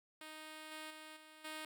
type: tone with level steps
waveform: 5% pulse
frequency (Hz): 311.1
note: D#4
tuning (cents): 0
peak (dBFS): -38 / -35 / -40 / -46 / -33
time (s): 0.21-1.65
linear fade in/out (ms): 2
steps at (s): 0.71 / 0.9 / 1.16 / 1.44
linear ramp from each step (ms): 10
effects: none